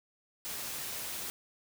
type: noise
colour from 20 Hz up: white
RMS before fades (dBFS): -39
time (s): 0.45-1.3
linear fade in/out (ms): 0
effects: none